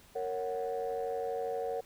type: chord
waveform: sine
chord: F# major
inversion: first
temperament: just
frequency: 462.5 / 555 / 740 Hz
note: A#4 / C#5 / F#5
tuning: -14 / +2 / 0 cents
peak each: -34 / -37 / -37 dBFS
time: 0.15-1.81 s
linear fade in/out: 10 ms
effects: tanh soft clip ceiling -26 dBFS + pink hiss -59 dBFS RMS until 1.85 s